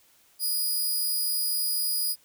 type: tone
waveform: 5% pulse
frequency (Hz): 4928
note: D#8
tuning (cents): -17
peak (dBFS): -18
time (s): 0.39-2.16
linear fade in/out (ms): 50
effects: white hiss -61 dBFS RMS until 2.24 s